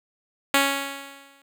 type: tone with exponential decay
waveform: 5% pulse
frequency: 277.2 Hz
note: C#4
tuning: in tune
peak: -4 dBFS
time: 0.54-1.42 s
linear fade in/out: 2 ms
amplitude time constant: 190 ms
effects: none